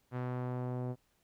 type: tone with low-pass filter sweep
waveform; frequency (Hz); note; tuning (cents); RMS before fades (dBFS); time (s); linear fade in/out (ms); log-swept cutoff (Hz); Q
sawtooth; 125.1; B2; +23; -37; 0.11-0.96; 50; 1600 to 630; 1
effects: pink hiss -74 dBFS RMS until 1.23 s